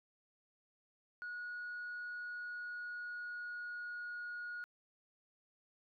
sine tone with pitch glide, 1454 to 1444 Hz, F#6 to F#6, -31 to -43 cents, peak -40 dBFS, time 1.22-4.64 s, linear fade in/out 0 ms, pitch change -12 cents, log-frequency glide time 2.14-4.25 s, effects tanh soft clip ceiling -39 dBFS

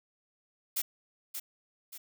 blue noise with echo, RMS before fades -31 dBFS, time 0.76-0.82 s, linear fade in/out 10 ms, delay 580 ms, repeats 2, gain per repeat -7 dB, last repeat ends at 1.98 s, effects none

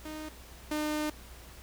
sawtooth tone pair in turn, 308.9 / 303.1 Hz, D#4 / D#4, -12 / -45 cents, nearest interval unison, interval 33 cents, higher first, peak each -35 / -26 dBFS, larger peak second, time 0.05-0.29 / 0.71-1.1 s, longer second, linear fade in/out 5 ms, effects added 60 Hz sine -50 dBFS peak until 1.62 s + pink hiss -52 dBFS RMS until 1.62 s

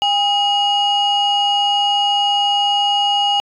sine tone pair together, 809.9 / 2886 Hz, G#5 / F#7, -44 / -44 cents, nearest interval octave + minor seventh, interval 2200 cents, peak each -14 dBFS, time 0.02-3.4 s, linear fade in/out 0 ms, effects tanh soft clip ceiling -10 dBFS

